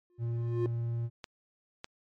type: tone with exponential growth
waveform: triangle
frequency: 353.8 Hz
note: F4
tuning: 23 cents sharp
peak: -24 dBFS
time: 0.1-0.66 s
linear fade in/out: 1 ms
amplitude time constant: 120 ms
type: tone with vibrato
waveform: triangle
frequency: 117.2 Hz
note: A#2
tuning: 10 cents sharp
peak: -28 dBFS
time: 0.18-1.1 s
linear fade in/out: 50 ms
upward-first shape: sine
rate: 20 Hz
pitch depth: 12 cents each way
type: clicks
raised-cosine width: 0.2 ms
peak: -23 dBFS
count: 2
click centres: 1.242 / 1.844 s
effects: MP3 48 kbps